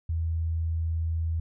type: tone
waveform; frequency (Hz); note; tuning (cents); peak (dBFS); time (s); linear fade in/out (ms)
sine; 81.8; E2; -13; -25; 0.09-1.4; 5
effects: none